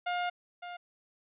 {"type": "tone pair in turn", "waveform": "sawtooth", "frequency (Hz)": [710, 706.8], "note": ["F5", "F5"], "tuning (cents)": [28, 21], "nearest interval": "unison", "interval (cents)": 7, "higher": "first", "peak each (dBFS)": [-26, -36], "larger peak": "first", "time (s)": [[0.06, 0.3], [0.62, 0.77]], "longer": "first", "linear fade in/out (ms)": 10, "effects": ["resampled to 8000 Hz"]}